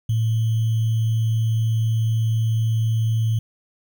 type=tone with sample-and-hold; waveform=sine; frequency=112 Hz; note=A2; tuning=31 cents sharp; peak=-17 dBFS; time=0.09-3.39 s; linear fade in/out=5 ms; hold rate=3150 Hz; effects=none